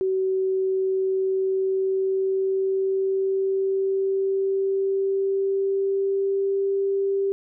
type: tone with pitch glide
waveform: sine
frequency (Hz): 378.8 to 393.1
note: F#4 to G4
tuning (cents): +41 to +5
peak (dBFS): -20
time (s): 0.01-7.32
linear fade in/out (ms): 0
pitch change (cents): +64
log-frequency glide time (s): 0.24-6.68
effects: none